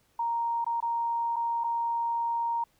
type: tone with dropouts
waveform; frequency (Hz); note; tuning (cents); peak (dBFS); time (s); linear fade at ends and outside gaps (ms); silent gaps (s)
sine; 932.3; A#5; 0; -26; 0.19-2.64; 5; 0.645-0.664 / 0.804-0.825 / 1.36-1.364 / 1.638-1.642
effects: pink hiss -68 dBFS RMS until 2.79 s